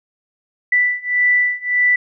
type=beating tone pair; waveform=sine; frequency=1975.5 / 1977.2 Hz; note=B6 / B6; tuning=0 / +1 cents; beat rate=1.7 Hz; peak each=-17 / -16 dBFS; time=0.72-1.96 s; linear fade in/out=5 ms; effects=none